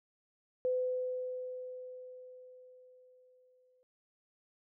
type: tone with exponential decay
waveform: sine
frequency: 506 Hz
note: B4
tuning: 42 cents sharp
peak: -28 dBFS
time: 0.65-3.83 s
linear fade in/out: 0 ms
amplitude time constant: 690 ms
effects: none

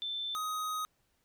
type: tone pair in turn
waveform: sine / square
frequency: 3540 / 1254.5 Hz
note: A7 / D#6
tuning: +10 / +14 cents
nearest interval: octave + tritone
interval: 1796 cents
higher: first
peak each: -34 / -34 dBFS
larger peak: neither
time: 0.02-0.35 / 0.35-0.85 s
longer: second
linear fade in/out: 0 ms
effects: pink hiss -75 dBFS RMS until 1.24 s

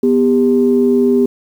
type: tone pair together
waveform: sine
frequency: 246.6 / 399.3 Hz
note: B3 / G4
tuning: -2 / +32 cents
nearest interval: minor sixth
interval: 834 cents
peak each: -11 dBFS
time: 0.03-1.26 s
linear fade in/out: 5 ms
effects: tanh soft clip ceiling -1 dBFS + 7-bit

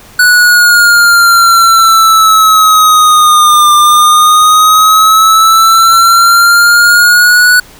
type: exponential two-way sweep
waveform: square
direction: down then up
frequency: 1480 to 1194 to 1480 Hz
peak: -3 dBFS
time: 0.19-7.6 s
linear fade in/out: 5 ms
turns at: 3.74 s
effects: pink hiss -36 dBFS RMS until 7.79 s

